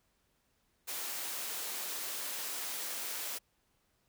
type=high-pass noise; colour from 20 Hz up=white; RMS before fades=-39 dBFS; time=0.87-3.39 s; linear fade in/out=20 ms; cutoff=320 Hz; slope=12 dB/octave; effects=pink hiss -75 dBFS RMS until 4.08 s